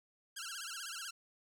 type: tone with vibrato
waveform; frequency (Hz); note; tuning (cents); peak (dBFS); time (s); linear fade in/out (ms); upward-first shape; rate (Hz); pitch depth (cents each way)
10% pulse; 1480; F#6; 0; -33; 0.36-1.11; 10; sine; 16; 190
effects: none